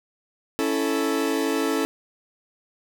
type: chord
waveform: 40% pulse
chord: A major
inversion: first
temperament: equal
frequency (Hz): 277.2 / 329.6 / 440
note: C#4 / E4 / A4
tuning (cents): 0 / 0 / 0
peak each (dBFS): -25 / -26 / -25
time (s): 0.59-1.85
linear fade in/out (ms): 0
effects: none